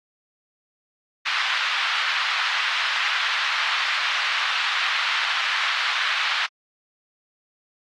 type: band-pass noise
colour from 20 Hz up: pink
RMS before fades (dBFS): -24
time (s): 1.25-6.47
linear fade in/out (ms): 20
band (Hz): 1200 to 3900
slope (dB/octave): 24
effects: AAC 48 kbps